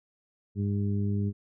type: harmonic tone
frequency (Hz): 101.1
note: G#2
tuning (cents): -46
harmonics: 1 / 2 / 3 / 4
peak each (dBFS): -27 / -30 / -40 / -40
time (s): 0.55-1.33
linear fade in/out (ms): 50
effects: none